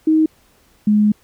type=tone pair in turn; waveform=sine; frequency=314.6 / 210 Hz; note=D#4 / G#3; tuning=+19 / +19 cents; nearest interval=perfect fifth; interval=700 cents; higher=first; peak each=-10 dBFS; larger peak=neither; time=0.07-0.26 / 0.87-1.12 s; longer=second; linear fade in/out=5 ms; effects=pink hiss -55 dBFS RMS until 1.23 s